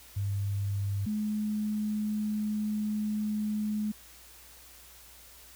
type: tone pair in turn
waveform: sine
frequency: 100 / 211.9 Hz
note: G2 / G#3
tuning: +35 / +35 cents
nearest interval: octave + minor second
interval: 1300 cents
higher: second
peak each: -28 dBFS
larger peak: neither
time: 0.16-1.06 / 1.06-3.92 s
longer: second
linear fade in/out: 10 ms
effects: added 60 Hz sine -59 dBFS peak until 5.55 s + white hiss -53 dBFS RMS until 5.55 s